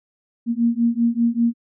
sine beating tone pair, 231.6 / 236.7 Hz, A#3 / A#3, -11 / +27 cents, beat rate 5.1 Hz, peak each -19 dBFS, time 0.46-1.54 s, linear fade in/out 50 ms, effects none

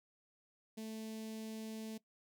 sawtooth tone with notch filter, 220 Hz, A3, in tune, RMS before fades -45 dBFS, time 0.77-1.98 s, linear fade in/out 10 ms, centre 1300 Hz, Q 0.52, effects noise-tail reverb RT60 0.1 s tail -20 dB re dry

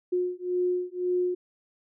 sine beating tone pair, 359.2 / 361.1 Hz, F4 / F#4, +49 / -42 cents, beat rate 1.9 Hz, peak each -28 dBFS, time 0.12-1.35 s, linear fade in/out 10 ms, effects none

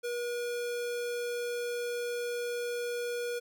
square tone, 480.9 Hz, B4, 46 cents flat, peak -33 dBFS, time 0.03-3.4 s, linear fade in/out 20 ms, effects none

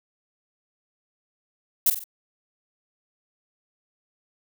violet noise with echo, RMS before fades -18 dBFS, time 1.86-1.9 s, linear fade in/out 5 ms, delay 47 ms, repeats 3, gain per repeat -7 dB, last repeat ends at 2.041 s, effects none

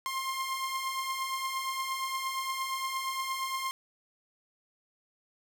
sawtooth beating tone pair, 1053 / 1061.6 Hz, C6 / C6, +11 / +25 cents, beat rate 8.6 Hz, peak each -35 / -29 dBFS, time 0.06-3.71 s, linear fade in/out 0 ms, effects none

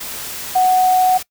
sine tone in noise, 740 Hz, F#5, in tune, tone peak -10 dBFS, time 0.55-1.18 s, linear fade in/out 10 ms, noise white, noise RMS -28 dBFS, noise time 0-1.23 s, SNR +15 dB, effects noise-tail reverb RT60 0.1 s tail -22 dB re dry

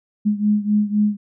sine beating tone pair, 207.8 / 211.7 Hz, G#3 / G#3, +1 / +33 cents, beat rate 3.9 Hz, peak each -17 / -20 dBFS, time 0.25-1.17 s, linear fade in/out 20 ms, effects none

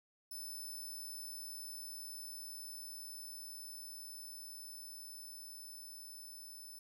5% pulse tone with level ramp, 5274 Hz, E8, in tune, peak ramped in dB -38 to -44 dBFS, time 0.31-6.79 s, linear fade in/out 5 ms, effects none

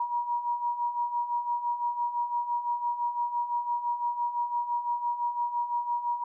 sine beating tone pair, 953 / 958.9 Hz, A#5 / A#5, +38 / +49 cents, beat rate 5.9 Hz, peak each -34 / -28 dBFS, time 0-6.24 s, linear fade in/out 5 ms, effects none

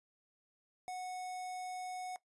square tone with notch filter, 735 Hz, F#5, 12 cents flat, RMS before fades -42 dBFS, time 0.88-2.16 s, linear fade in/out 0 ms, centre 3200 Hz, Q 1.3, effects noise-tail reverb RT60 0.1 s tail -17 dB re dry + resampled to 24000 Hz

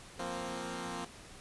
10% pulse chord, F suspended fourth, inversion none, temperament equal, 174.61 / 233.1 / 261.6 Hz, F3 / Bb3 / C4, 0 / 0 / 0 cents, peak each -34 dBFS, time 0.19-1.05 s, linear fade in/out 5 ms, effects pink hiss -52 dBFS RMS until 1.4 s + resampled to 24000 Hz

